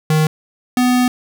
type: tone pair in turn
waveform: square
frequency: 155.56 / 249.1 Hz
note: D#3 / B3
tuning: 0 / +15 cents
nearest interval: minor sixth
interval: 815 cents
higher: second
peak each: -12 dBFS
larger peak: neither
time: 0.1-0.27 / 0.77-1.08 s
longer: second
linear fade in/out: 2 ms
effects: none